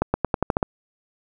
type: accelerating click train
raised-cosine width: 1 ms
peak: -5 dBFS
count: 8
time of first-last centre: 0.02-0.628 s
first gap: 120 ms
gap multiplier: 0.89
effects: none